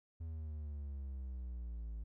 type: exponential sweep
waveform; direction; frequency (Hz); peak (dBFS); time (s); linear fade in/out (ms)
triangle; down; 82.3 to 54; -39; 0.2-2.04; 10
effects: none